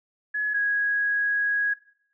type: tone pair in turn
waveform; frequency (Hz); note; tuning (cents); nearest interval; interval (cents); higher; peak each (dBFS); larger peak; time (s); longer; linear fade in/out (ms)
sine; 1694 / 1657.2; G#6 / G#6; +34 / -4; unison; 38; first; -24 / -21; second; 0.34-0.54 / 0.54-1.74; second; 10
effects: noise-tail reverb RT60 0.6 s tail -17 dB re dry